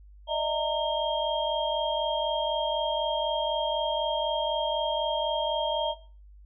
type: tone cluster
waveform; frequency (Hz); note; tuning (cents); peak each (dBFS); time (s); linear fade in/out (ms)
sine; 603 / 647 / 919 / 3218; D5 / E5 / A#5 / G7; +46 / -32 / -25 / +45; -31; 0.27-5.95; 50
effects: noise-tail reverb RT60 0.4 s tail -17 dB re dry + added 50 Hz sine -48 dBFS peak until 6.45 s

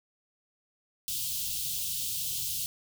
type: band-stop noise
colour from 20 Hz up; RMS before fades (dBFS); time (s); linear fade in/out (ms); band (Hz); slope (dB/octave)
white; -33; 1.08-2.66; 0; 170 to 2900; 48
effects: none

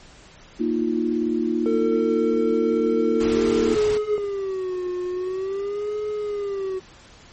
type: chord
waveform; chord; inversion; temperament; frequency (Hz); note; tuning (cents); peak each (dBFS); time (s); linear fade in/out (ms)
sine; Bb suspended fourth; none; equal; 233.1 / 311.1 / 349.2; Bb3 / Eb4 / F4; 0 / 0 / 0; -24; 0.59-3.76; 20
type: tone with pitch glide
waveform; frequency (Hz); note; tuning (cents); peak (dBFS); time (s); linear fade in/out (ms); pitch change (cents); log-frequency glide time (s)
triangle; 450.7 to 423; A4 to G#4; +42 to +32; -19; 1.66-4.18; 0; -110; 3.67-3.81
type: noise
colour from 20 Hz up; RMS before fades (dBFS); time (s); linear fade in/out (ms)
pink; -32; 3.2-3.98; 10
type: tone with vibrato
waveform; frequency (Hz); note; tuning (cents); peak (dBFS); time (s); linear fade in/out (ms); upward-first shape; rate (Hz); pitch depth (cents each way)
triangle; 389.6; G4; -11; -22; 3.34-6.8; 20; sine; 0.46; 140
effects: pink hiss -48 dBFS RMS until 7.32 s + MP3 32 kbps

